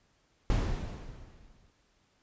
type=noise with exponential decay; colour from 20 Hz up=brown; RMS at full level=-25 dBFS; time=0.5-1.7 s; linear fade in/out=1 ms; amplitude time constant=260 ms; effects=pink hiss -70 dBFS RMS until 2.22 s + resampled to 16000 Hz